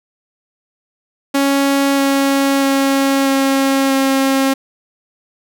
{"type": "tone with pitch steps", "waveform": "sawtooth", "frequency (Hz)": [277.2, 275.3, 273.4, 271.5, 269.6], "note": ["C#4", "C#4", "C#4", "C#4", "C#4"], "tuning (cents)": [0, -12, -24, -36, -48], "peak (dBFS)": -8, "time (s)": [1.34, 4.54], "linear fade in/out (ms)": 10, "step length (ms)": 640, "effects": []}